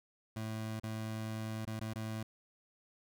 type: tone with dropouts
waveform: 25% pulse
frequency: 110 Hz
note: A2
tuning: in tune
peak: -34 dBFS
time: 0.36-2.23 s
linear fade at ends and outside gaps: 5 ms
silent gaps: 0.798-0.834 / 1.652-1.671 / 1.796-1.811 / 1.935-1.957 s
effects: none